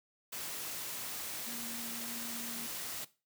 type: tone in noise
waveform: sine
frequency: 234.1 Hz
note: A#3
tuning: 8 cents sharp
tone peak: -46 dBFS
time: 1.46-2.67 s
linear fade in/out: 10 ms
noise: white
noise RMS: -41 dBFS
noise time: 0.32-3.05 s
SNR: -8 dB
effects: noise-tail reverb RT60 0.3 s tail -17 dB re dry + high-pass 100 Hz 12 dB/octave